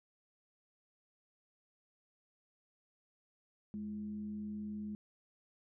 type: tone with frequency modulation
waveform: sine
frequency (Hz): 209.5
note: G#3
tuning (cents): +15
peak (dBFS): -39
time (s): 3.74-4.95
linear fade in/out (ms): 0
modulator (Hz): 124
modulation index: 0.29
effects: none